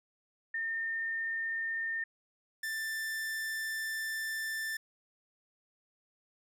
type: tone pair in turn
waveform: sine / 45% pulse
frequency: 1816 / 1773.5 Hz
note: A#6 / A6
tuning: -46 / +13 cents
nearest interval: unison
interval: 41 cents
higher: first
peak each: -32 / -34 dBFS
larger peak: first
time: 0.54-2.04 / 2.63-4.77 s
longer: second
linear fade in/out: 5 ms
effects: none